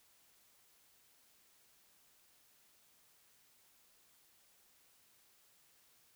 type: silence
effects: white hiss -69 dBFS RMS until 6.15 s

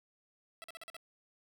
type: tone bursts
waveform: 10% pulse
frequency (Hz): 659.3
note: E5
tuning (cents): 0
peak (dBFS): -37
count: 6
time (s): 0.62-0.966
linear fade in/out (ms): 0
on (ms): 21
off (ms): 44
effects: none

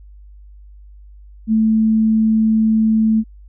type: tone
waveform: sine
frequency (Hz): 220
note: A3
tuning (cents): 0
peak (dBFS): -11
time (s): 1.47-3.24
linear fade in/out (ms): 50
effects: added 50 Hz sine -38 dBFS peak until 3.48 s

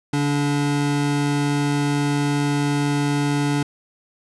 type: tone pair together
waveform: square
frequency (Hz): 143.5 / 289.2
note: D3 / D4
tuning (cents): -40 / -27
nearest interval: octave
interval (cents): 1213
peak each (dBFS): -22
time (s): 0.13-3.63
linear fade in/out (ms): 5
effects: resampled to 24000 Hz

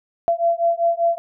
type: beating tone pair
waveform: sine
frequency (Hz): 676 / 681.1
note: E5 / F5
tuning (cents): +43 / -44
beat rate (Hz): 5.1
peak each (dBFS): -19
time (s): 0.28-1.18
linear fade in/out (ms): 0
effects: none

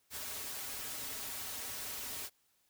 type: noise with comb filter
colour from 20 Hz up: white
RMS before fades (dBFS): -42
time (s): 0.1-2.3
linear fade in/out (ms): 50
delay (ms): 5.8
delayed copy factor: -0.8
effects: white hiss -74 dBFS RMS until 2.69 s

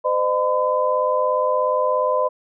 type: tone cluster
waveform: sine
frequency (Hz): 512 / 609 / 1012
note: C5 / D#5 / B5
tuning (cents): -38 / -37 / +42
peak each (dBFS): -21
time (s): 0.04-2.29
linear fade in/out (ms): 20
effects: none

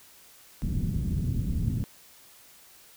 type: low-pass noise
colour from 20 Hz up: white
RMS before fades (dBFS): -28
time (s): 0.62-1.84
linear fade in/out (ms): 0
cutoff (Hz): 190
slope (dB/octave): 24
effects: white hiss -54 dBFS RMS until 2.96 s

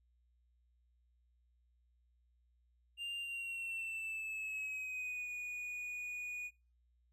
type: tone with pitch glide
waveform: triangle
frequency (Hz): 2794 to 2461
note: F7 to D#7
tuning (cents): 0 to -20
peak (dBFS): -38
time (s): 2.97-6.51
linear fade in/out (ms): 50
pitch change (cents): -220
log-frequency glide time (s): 3.17-5.3
effects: noise-tail reverb RT60 0.3 s tail -20 dB re dry + added 60 Hz sine -70 dBFS peak until 7.12 s

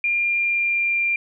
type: tone with pitch glide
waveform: sine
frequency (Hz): 2400 to 2383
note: D7 to D7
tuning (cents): +37 to +25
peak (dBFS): -18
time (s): 0.04-1.16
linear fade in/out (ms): 2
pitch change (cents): -12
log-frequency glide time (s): 0.21-0.99
effects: none

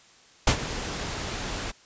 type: noise with ADSR envelope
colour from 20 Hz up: pink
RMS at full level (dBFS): -18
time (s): 0.47-1.72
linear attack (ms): 4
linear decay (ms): 80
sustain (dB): -14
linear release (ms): 19
effects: white hiss -55 dBFS RMS until 1.85 s + resampled to 16000 Hz

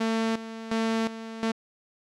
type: tone with tremolo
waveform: sawtooth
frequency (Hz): 224.6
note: A3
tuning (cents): +36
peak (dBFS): -20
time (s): 0-1.52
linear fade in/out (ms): 10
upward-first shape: square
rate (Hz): 1.4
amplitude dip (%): 75
effects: low-pass 6000 Hz 12 dB/octave

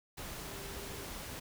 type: tone in noise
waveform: sine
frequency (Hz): 396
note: G4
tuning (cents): +18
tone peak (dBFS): -51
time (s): 0.46-1.06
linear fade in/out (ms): 10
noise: pink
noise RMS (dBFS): -44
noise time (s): 0.17-1.4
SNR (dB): -10
effects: none

